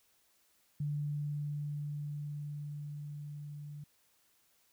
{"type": "tone with level ramp", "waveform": "sine", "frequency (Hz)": 146.83, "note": "D3", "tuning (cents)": 0, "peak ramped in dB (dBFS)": [-32, -43], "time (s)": [0.8, 3.84], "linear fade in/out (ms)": 5, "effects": ["white hiss -71 dBFS RMS until 4.72 s"]}